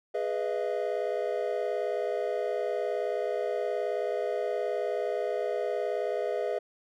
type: chord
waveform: triangle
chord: F half-diminished seventh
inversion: first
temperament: equal with one note detuned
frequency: 415.3 / 493.9 / 622.3 / 681.3 Hz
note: Ab4 / Cb5 / Eb5 / F5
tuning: 0 / 0 / 0 / -43 cents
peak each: -31 / -31 / -31 / -34 dBFS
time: 0.14-6.59 s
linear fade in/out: 10 ms
effects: none